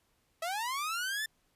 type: linear sweep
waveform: sawtooth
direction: up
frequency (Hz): 637 to 1792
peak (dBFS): -29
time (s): 0.42-1.26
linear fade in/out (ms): 5
effects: pink hiss -73 dBFS RMS until 1.55 s + resampled to 32000 Hz